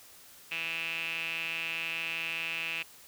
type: tone with band-pass filter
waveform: sawtooth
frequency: 164.81 Hz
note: E3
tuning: in tune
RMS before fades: -35 dBFS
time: 0.51-2.83 s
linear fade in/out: 10 ms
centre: 2600 Hz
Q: 9.7
effects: white hiss -54 dBFS RMS until 3.07 s